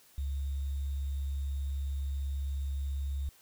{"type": "tone with sample-and-hold", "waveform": "sine", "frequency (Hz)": 69.3, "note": "C#2", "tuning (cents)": 0, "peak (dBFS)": -31, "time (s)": [0.18, 3.29], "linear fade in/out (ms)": 0, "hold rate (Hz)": 3675, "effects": ["white hiss -61 dBFS RMS until 3.41 s"]}